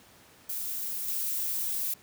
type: noise with level steps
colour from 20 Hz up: violet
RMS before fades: -34 / -31 dBFS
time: 0.49-1.94 s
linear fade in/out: 5 ms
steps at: 1.08 s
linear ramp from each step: 2 ms
effects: pink hiss -56 dBFS RMS until 2.02 s + high-pass 100 Hz 12 dB/octave